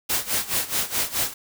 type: noise with tremolo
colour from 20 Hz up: white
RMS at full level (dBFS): -22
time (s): 0.09-1.34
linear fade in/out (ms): 10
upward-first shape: sine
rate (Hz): 4.7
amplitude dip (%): 85
effects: none